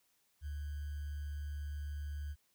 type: tone with sample-and-hold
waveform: sine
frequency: 73.1 Hz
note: D2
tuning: 7 cents flat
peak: -38 dBFS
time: 0.41-2.36 s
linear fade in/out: 50 ms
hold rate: 1575 Hz
effects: white hiss -75 dBFS RMS until 2.54 s